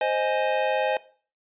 square chord, Ab major, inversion first, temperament equal, 523.3 / 622.3 / 830.6 Hz, C5 / Eb5 / Ab5, 0 / 0 / 0 cents, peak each -27 dBFS, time 0.01-0.97 s, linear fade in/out 2 ms, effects noise-tail reverb RT60 0.4 s tail -18 dB re dry + resampled to 8000 Hz

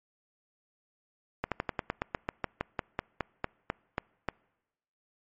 slowing click train, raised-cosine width 0.5 ms, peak -14 dBFS, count 18, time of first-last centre 1.44-4.287 s, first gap 77 ms, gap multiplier 1.09, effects noise-tail reverb RT60 1.0 s tail -26 dB re dry + MP3 32 kbps

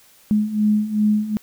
sine beating tone pair, 209.7 / 212.3 Hz, G#3 / G#3, +17 / +38 cents, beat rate 2.6 Hz, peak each -21 / -17 dBFS, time 0.31-1.37 s, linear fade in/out 0 ms, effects white hiss -52 dBFS RMS until 1.42 s

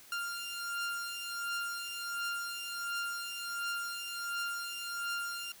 sawtooth beating tone pair, 1395 / 1396.4 Hz, F6 / F6, -2 / -1 cents, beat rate 1.4 Hz, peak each -34 / -37 dBFS, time 0.12-5.52 s, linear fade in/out 2 ms, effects white hiss -56 dBFS RMS until 5.6 s

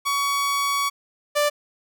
sawtooth tone pair in turn, 1125 / 588.3 Hz, C#6 / D5, +25 / +3 cents, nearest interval major seventh, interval 1122 cents, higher first, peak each -17 / -14 dBFS, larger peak second, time 0.05-0.9 / 1.35-1.5 s, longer first, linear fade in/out 20 ms, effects none

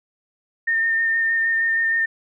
sine tone with vibrato, 1819 Hz, A#6, 43 cents flat, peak -17 dBFS, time 0.67-2.06 s, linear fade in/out 10 ms, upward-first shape square, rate 6.4 Hz, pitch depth 12 cents each way, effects none

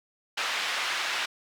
pink band-pass noise, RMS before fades -30 dBFS, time 0.37-1.26 s, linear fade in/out 10 ms, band 1300 to 3900 Hz, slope 12 dB/octave, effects none

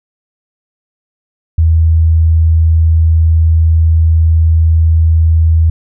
sine tone, 81 Hz, E2, 30 cents flat, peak -5 dBFS, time 1.58-5.7 s, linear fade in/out 5 ms, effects none

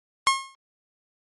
sawtooth tone with exponential decay, 1079 Hz, C#6, 47 cents flat, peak -10 dBFS, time 0.27-0.55 s, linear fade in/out 0 ms, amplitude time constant 59 ms, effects MP3 48 kbps

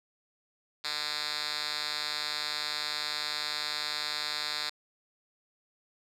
5% pulse tone with band-pass filter, 150 Hz, D3, 37 cents sharp, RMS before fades -34 dBFS, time 0.84-4.7 s, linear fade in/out 10 ms, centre 3900 Hz, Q 2.4, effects none

